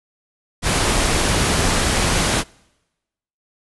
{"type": "low-pass noise", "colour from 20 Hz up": "pink", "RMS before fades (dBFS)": -18, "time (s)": [0.62, 2.44], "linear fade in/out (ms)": 50, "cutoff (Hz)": 11000, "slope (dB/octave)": 96, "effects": ["noise-tail reverb RT60 1.0 s tail -26 dB re dry"]}